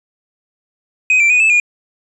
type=tone with pitch steps; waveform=triangle; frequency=2512 / 2348 / 2478 / 2619 / 2434 Hz; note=D#7 / D7 / D#7 / E7 / D#7; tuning=+16 / -1 / -8 / -12 / -39 cents; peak=-7 dBFS; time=1.1-1.6 s; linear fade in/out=2 ms; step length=100 ms; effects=resampled to 24000 Hz